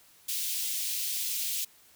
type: high-pass noise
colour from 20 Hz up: white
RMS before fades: -32 dBFS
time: 0.28-1.65 s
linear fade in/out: 10 ms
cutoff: 2700 Hz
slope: 24 dB/octave
effects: white hiss -59 dBFS RMS until 1.95 s